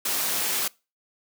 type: noise with amplitude modulation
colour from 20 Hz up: white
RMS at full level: -24 dBFS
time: 0.05-0.68 s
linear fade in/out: 5 ms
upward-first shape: sine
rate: 200 Hz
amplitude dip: 45%
effects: noise-tail reverb RT60 0.3 s tail -24 dB re dry + high-pass 200 Hz 12 dB/octave